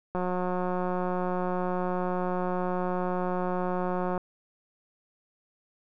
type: click train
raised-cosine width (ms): 1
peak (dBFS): -17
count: 730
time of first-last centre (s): 0.15-4.178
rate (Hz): 181
effects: none